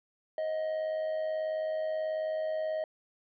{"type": "tone with amplitude modulation", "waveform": "triangle", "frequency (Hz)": 628, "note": "D#5", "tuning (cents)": 16, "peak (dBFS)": -26, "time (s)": [0.38, 2.84], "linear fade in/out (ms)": 2, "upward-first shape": "sine", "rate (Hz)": 98.5, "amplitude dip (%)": 45, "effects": ["resampled to 11025 Hz"]}